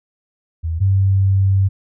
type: tone pair in turn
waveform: sine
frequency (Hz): 81.7 / 96.89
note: E2 / G2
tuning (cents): -15 / -20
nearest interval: minor third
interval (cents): 295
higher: second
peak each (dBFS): -18 / -11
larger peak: second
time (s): 0.63-0.8 / 0.8-1.69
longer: second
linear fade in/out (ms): 20
effects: none